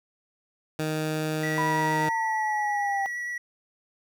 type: tone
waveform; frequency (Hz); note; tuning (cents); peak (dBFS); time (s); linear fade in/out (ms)
15% pulse; 155.56; D#3; 0; -20; 0.79-2.09; 2
type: tone with vibrato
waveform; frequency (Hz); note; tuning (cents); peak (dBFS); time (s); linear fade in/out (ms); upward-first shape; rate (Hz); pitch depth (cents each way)
triangle; 1937; B6; -34; -28; 1.43-3.38; 5; triangle; 8.7; 11
type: exponential sweep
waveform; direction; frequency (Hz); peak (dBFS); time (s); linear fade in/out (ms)
sine; down; 987.8 to 784; -25; 1.58-3.06; 0
effects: none